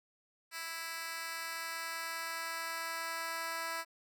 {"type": "tone with high-pass filter sweep", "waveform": "10% pulse", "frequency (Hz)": 329.6, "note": "E4", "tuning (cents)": 0, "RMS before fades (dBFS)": -40, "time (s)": [0.51, 3.85], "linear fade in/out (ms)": 50, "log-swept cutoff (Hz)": [1900, 900], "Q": 0.78, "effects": []}